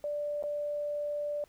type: tone with dropouts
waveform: sine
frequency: 587.3 Hz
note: D5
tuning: in tune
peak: -31 dBFS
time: 0.04-1.44 s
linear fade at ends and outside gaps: 1 ms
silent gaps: 0.426-0.437 s
effects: pink hiss -65 dBFS RMS until 1.48 s